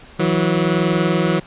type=tone pair together; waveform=20% pulse; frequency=162.19 / 182.9 Hz; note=E3 / F#3; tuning=-28 / -20 cents; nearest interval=major second; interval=208 cents; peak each=-13 dBFS; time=0.19-1.4 s; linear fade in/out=10 ms; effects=pink hiss -43 dBFS RMS until 1.46 s + resampled to 8000 Hz